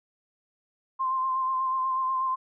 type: tone with vibrato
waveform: sine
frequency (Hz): 1046.5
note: C6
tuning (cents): 0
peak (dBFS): -24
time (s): 0.99-2.36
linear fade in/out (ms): 20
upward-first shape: sine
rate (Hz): 8.2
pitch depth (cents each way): 25
effects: none